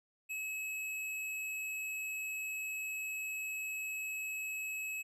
square tone, 2575 Hz, E7, 41 cents flat, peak -38 dBFS, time 0.29-5.03 s, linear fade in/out 20 ms, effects resampled to 32000 Hz

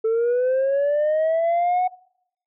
sine linear sweep, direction up, 440 to 740 Hz, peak -15 dBFS, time 0.04-1.88 s, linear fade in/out 10 ms, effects noise-tail reverb RT60 0.7 s tail -23 dB re dry + tanh soft clip ceiling -16 dBFS

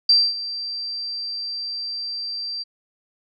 sine tone with ADSR envelope, 4699 Hz, D8, in tune, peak -10 dBFS, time 0.09-2.64 s, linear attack 5 ms, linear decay 240 ms, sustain -16 dB, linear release 22 ms, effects none

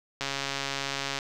click train, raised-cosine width 0.2 ms, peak -13 dBFS, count 136, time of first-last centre 0.21-1.188 s, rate 138 Hz, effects none

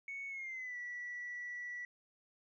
sine tone with pitch glide, 2217 to 1952.4 Hz, C#7 to B6, 0 to -20 cents, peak -40 dBFS, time 0.08-1.85 s, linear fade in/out 2 ms, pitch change -220 cents, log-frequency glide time 0.28-0.77 s, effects tanh soft clip ceiling -37 dBFS

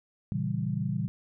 sine chord, A# diminished seventh, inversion none, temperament equal, 116.54 / 138.59 / 164.81 / 196 Hz, A#2 / C#3 / E3 / G3, 0 / 0 / 0 / 0 cents, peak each -33 dBFS, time 0.32-1.08 s, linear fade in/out 0 ms, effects none

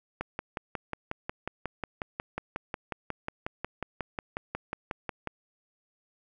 click train, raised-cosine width 0.5 ms, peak -17 dBFS, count 29, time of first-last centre 0.21-5.273 s, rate 5.53 Hz, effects none

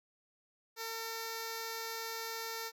5% pulse tone with notch filter, 452.9 Hz, A#4, 50 cents flat, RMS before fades -41 dBFS, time 0.76-2.72 s, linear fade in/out 50 ms, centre 3000 Hz, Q 1.7, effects none

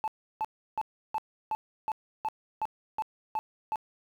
sine tone bursts, 871 Hz, A5, 18 cents flat, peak -25 dBFS, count 11, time 0.04-3.758 s, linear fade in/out 0 ms, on 38 ms, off 330 ms, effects tanh soft clip ceiling -26 dBFS + 10-bit

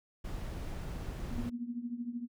brown noise, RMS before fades -39 dBFS, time 0.24-1.5 s, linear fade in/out 10 ms
sine tone with tremolo, 239.3 Hz, A#3, 46 cents sharp, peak -32 dBFS, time 1.3-2.28 s, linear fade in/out 50 ms, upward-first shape triangle, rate 13 Hz, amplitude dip 85%
effects none

